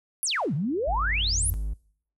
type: exponential two-way sweep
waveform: sine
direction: down then up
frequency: 11690 to 130.5 to 11690 Hz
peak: -24 dBFS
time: 0.23-1.5 s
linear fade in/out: 0 ms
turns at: 0.54 s
type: tone with exponential growth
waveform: sine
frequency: 87.31 Hz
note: F2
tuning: in tune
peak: -26 dBFS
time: 0.39-1.54 s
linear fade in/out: 0 ms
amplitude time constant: 250 ms
type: tone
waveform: triangle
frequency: 51.91 Hz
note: G#1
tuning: in tune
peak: -24 dBFS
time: 0.87-1.74 s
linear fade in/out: 10 ms
effects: noise-tail reverb RT60 0.6 s tail -24 dB re dry